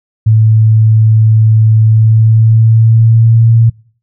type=tone with pitch glide; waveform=sine; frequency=110 to 114.47 Hz; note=A2 to A#2; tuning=0 to -31 cents; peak=-3 dBFS; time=0.26-3.7 s; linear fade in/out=10 ms; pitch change=+69 cents; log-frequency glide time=1.83-3.5 s; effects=noise-tail reverb RT60 0.5 s tail -25 dB re dry